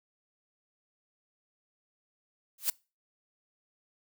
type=noise with exponential growth; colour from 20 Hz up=blue; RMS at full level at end=-23 dBFS; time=2.58-2.7 s; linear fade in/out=5 ms; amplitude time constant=26 ms; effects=noise-tail reverb RT60 0.3 s tail -24 dB re dry